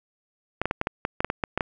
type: clicks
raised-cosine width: 0.5 ms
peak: -9 dBFS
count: 12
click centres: 0.616 / 0.656 / 0.711 / 0.814 / 0.871 / 1.051 / 1.205 / 1.246 / 1.301 / 1.438 / 1.576 / 1.608 s
effects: none